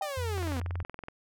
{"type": "tone with exponential decay", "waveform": "sine", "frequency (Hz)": 782, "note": "G5", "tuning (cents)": -4, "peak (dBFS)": -28, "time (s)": [0.01, 0.19], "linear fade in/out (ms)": 2, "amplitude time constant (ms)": 38}
{"type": "linear sweep", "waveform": "sawtooth", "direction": "down", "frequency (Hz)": [622.3, 232.8], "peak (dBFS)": -30, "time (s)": [0.02, 0.6], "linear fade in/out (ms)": 2}
{"type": "tone with vibrato", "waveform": "sine", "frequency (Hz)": 87.31, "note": "F2", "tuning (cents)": 0, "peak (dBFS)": -31, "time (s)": [0.17, 0.83], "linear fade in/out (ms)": 5, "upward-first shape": "triangle", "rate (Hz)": 5.8, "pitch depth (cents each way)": 10}
{"type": "click train", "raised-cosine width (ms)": 0.5, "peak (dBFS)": -25, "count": 16, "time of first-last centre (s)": [0.38, 1.084], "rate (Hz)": 21.3}
{"effects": []}